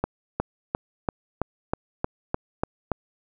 accelerating click train, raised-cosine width 1 ms, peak -9 dBFS, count 10, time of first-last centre 0.04-2.917 s, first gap 360 ms, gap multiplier 0.97, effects none

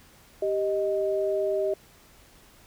sine tone pair together, 392 / 622.3 Hz, G4 / D#5, 0 / 0 cents, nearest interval minor sixth, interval 800 cents, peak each -26 dBFS, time 0.42-1.74 s, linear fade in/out 5 ms, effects pink hiss -55 dBFS RMS until 2.66 s

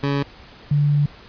20% pulse / sine tone pair in turn, 140.9 / 145.7 Hz, C#3 / D3, +29 / -13 cents, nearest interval minor second, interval 58 cents, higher second, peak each -14 dBFS, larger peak neither, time 0.03-0.23 / 0.71-1.06 s, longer second, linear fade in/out 5 ms, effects pink hiss -44 dBFS RMS until 1.28 s + resampled to 11025 Hz

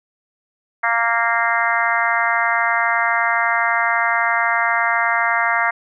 harmonic tone, 231.9 Hz, A#3, 9 cents flat, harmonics 3 / 4 / 5 / 6 / 7 / 8 / 9, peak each -23 / -23 / -23 / -23 / -23 / -23 / -23 dBFS, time 0.83-5.71 s, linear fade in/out 10 ms, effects none

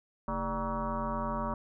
sine tone with frequency modulation, 587.3 Hz, D5, in tune, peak -30 dBFS, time 0.28-1.54 s, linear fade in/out 2 ms, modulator 181 Hz, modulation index 3.5, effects none

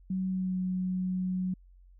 sine tone with pitch glide, 187.4 to 184.39 Hz, F#3 to F#3, +22 to -6 cents, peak -28 dBFS, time 0.1-1.54 s, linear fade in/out 5 ms, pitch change -28 cents, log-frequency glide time 0.29-0.58 s, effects added 45 Hz sine -53 dBFS peak until 1.99 s

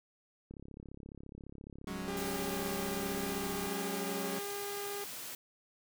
click train, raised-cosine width 3 ms, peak -35 dBFS, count 110, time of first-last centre 0.51-3.669 s, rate 34.5 Hz
sawtooth chord, F# suspended second, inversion none, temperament equal, 185 / 207.7 / 277.2 Hz, F#3 / G#3 / C#4, 0 / 0 / 0 cents, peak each -37 / -39 / -39 dBFS, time 1.87-4.39 s, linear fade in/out 5 ms
sawtooth tone with pitch glide, 399.6 to 404.7 Hz, G4 to G#4, +33 to -45 cents, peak -35 dBFS, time 2.08-5.04 s, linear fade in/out 0 ms, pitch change +22 cents, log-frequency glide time 3.07-4.72 s
white high-pass noise, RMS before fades -44 dBFS, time 2.17-5.35 s, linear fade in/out 2 ms, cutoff 100 Hz, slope 96 dB/octave
effects none

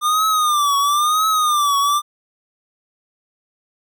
square tone with vibrato, 1202 Hz, D6, 40 cents sharp, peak -15 dBFS, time 0.01-2.02 s, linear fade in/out 50 ms, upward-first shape triangle, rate 0.99 Hz, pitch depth 130 cents each way, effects none

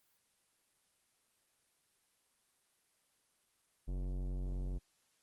sine tone with tanh clipping, 46.01 Hz, F#1, 9 cents flat, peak -38 dBFS, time 3.87-4.79 s, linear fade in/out 20 ms, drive 18 dB, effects white hiss -75 dBFS RMS until 5.22 s + Opus 24 kbps

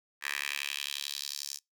10% pulse tone with high-pass filter sweep, 71.2 Hz, C#2, 47 cents sharp, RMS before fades -37 dBFS, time 0.21-1.6 s, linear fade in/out 50 ms, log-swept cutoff 1800 to 5800 Hz, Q 2.4, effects noise-tail reverb RT60 0.2 s tail -26 dB re dry

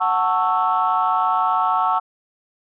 sine chord, F# minor seventh, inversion none, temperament equal with one note detuned, 740 / 892.3 / 1108.7 / 1318.5 Hz, F#5 / A5 / C#6 / E6, 0 / +24 / 0 / 0 cents, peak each -21 dBFS, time 0-2 s, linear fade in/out 20 ms, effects tanh soft clip ceiling -8 dBFS

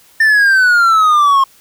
triangle exponential sweep, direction down, 1800 to 1070 Hz, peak -5 dBFS, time 0.2-1.44 s, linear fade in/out 5 ms, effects white hiss -47 dBFS RMS until 1.6 s

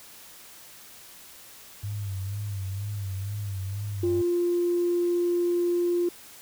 sine tone with vibrato, 99.5 Hz, G2, 26 cents sharp, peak -29 dBFS, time 1.83-4.22 s, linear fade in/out 10 ms, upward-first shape sine, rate 2.1 Hz, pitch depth 76 cents each way
sine tone, 349.2 Hz, F4, in tune, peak -21 dBFS, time 4.03-6.09 s, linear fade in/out 5 ms
effects tanh soft clip ceiling -16 dBFS + white hiss -48 dBFS RMS until 6.41 s

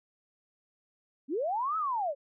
sine linear two-way sweep, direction up then down, 240.1 to 1318.5 to 529 Hz, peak -28 dBFS, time 1.28-2.15 s, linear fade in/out 50 ms, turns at 1.77 s, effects none

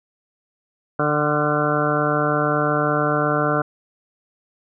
harmonic tone with a mistuned harmonic, 148.8 Hz, D3, 23 cents sharp, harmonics 1 / 2 / 3 / 4 / 5 / 7 / 8 / 9 / 10, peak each -25 / -25 / -25 / -24 / -27 / -29 / -28 / -24 / -29 dBFS, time 0.99-3.62 s, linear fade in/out 5 ms, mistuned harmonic 9, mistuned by +30 cents, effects none

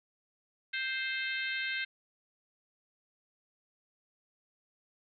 harmonic tone, 524 Hz, C5, 2 cents sharp, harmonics 3 / 4 / 5 / 6 / 7 / 8, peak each -36 / -37 / -40 / -43 / -43 / -46 dBFS, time 0.73-1.85 s, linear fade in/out 10 ms, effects none

